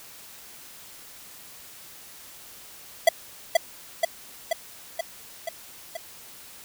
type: tone with echo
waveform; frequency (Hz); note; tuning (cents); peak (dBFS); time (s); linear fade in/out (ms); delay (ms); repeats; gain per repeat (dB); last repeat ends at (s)
square; 665; E5; +15; -12; 3.07-3.09; 5; 480; 6; -3; 5.97
effects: white hiss -46 dBFS RMS until 6.64 s